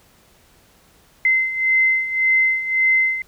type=beating tone pair; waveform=sine; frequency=2064 / 2065.8 Hz; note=C7 / C7; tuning=-24 / -23 cents; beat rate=1.8 Hz; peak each=-21 / -16 dBFS; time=1.25-3.22 s; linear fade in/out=2 ms; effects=pink hiss -54 dBFS RMS until 3.27 s